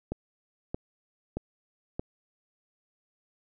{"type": "click train", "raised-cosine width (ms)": 2, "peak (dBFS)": -18, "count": 4, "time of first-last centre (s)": [0.12, 1.995], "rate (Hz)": 1.6, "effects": []}